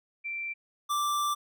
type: tone pair in turn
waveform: sine / square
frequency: 2349 / 1174.5 Hz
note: D7 / D6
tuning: 0 / 0 cents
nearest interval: octave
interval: 1200 cents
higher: first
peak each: -32 / -27 dBFS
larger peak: second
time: 0.24-0.54 / 0.89-1.35 s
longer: second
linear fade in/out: 20 ms
effects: none